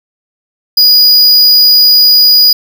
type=tone; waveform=square; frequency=4915 Hz; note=D#8; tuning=22 cents flat; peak=-3 dBFS; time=0.77-2.53 s; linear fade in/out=5 ms; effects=7-bit